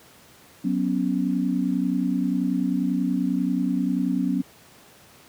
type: chord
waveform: sine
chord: F# suspended fourth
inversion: none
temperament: equal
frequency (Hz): 185 / 246.9 / 277.2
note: F#3 / B3 / C#4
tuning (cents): 0 / 0 / 0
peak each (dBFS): -25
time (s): 0.64-4.42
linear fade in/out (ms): 10
effects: pink hiss -51 dBFS RMS until 5.28 s + high-pass 100 Hz 12 dB/octave